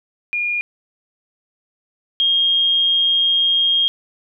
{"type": "tone pair in turn", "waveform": "sine", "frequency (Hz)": [2425, 3237], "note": ["D#7", "G#7"], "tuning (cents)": [-45, -45], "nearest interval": "perfect fourth", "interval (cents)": 500, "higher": "second", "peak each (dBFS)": [-18, -13], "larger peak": "second", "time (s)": [[0.33, 0.61], [2.2, 3.88]], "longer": "second", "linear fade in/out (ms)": 0, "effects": []}